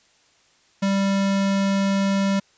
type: tone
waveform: square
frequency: 196.3 Hz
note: G3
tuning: 3 cents sharp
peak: -19 dBFS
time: 0.82-2.4 s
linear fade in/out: 10 ms
effects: white hiss -59 dBFS RMS until 2.57 s + resampled to 16000 Hz